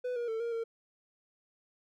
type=tone with pitch steps; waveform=triangle; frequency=497.9 / 476.1 / 446.7 / 468.1 / 457.3 Hz; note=B4 / A#4 / A4 / A#4 / A#4; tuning=+14 / +37 / +26 / +7 / -33 cents; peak=-30 dBFS; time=0.04-0.64 s; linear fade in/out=10 ms; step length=120 ms; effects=none